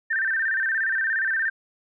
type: tone with vibrato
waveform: sine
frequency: 1676 Hz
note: G#6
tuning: 15 cents sharp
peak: -21 dBFS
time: 0.1-1.5 s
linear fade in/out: 10 ms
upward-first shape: square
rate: 17 Hz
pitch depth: 120 cents each way
effects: none

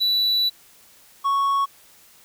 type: tone pair in turn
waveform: triangle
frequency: 3951 / 1108.7 Hz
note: B7 / C#6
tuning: 0 / 0 cents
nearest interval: octave + minor seventh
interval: 2200 cents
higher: first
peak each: -16 dBFS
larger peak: neither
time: 0-0.5 / 1.24-1.66 s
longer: first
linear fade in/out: 20 ms
effects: white hiss -52 dBFS RMS until 2.24 s

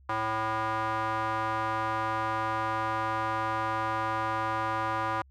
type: tone with band-pass filter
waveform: square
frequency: 110 Hz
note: A2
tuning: in tune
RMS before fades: -30 dBFS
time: 0.09-5.22 s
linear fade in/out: 5 ms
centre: 1100 Hz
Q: 2.7
effects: added 67 Hz sine -54 dBFS peak until 5.3 s

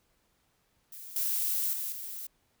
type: noise with level steps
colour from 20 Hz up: violet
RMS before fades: -45 / -30 / -35 / -40 dBFS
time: 0.92-2.27 s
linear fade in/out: 5 ms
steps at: 1.16 / 1.73 / 1.92 s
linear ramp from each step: 2 ms
effects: pink hiss -72 dBFS RMS until 2.6 s

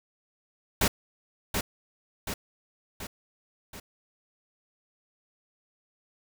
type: noise with echo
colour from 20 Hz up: pink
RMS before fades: -23 dBFS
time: 0.81-0.88 s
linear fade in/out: 5 ms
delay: 730 ms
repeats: 4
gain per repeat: -5 dB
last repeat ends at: 3.8 s
effects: none

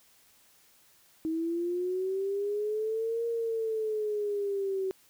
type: linear two-way sweep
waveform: sine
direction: up then down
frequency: 317.3 to 466.8 to 377.8 Hz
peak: -28 dBFS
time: 1.25-4.91 s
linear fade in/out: 0 ms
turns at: 3.26 s
effects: white hiss -62 dBFS RMS until 5.09 s

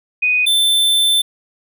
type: tone pair in turn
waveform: sine / square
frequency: 2489 / 3540 Hz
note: D#7 / A7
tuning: 0 / +10 cents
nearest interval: tritone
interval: 610 cents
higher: second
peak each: -12 dBFS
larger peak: neither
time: 0.22-0.46 / 0.46-1.22 s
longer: second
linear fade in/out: 10 ms
effects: none

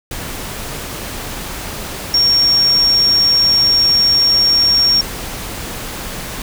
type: tone in noise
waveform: sine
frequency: 5540 Hz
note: F8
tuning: 15 cents flat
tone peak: -9 dBFS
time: 2.14-5.01 s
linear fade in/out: 2 ms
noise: pink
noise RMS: -26 dBFS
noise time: 0.11-6.42 s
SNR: +14 dB
effects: none

